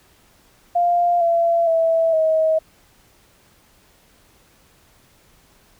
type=tone with pitch steps; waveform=sine; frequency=698.5 / 677 / 656.3 / 636.1 Hz; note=F5 / E5 / E5 / D#5; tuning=0 / +46 / -8 / +38 cents; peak=-14 dBFS; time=0.75-2.59 s; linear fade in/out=10 ms; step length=460 ms; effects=pink hiss -55 dBFS RMS until 5.79 s